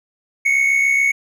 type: tone pair together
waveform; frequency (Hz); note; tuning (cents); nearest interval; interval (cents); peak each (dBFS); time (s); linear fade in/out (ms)
triangle; 2150 / 2217; C7 / C#7; +47 / 0; minor second; 53; -20 / -12; 0.45-1.12; 10
effects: none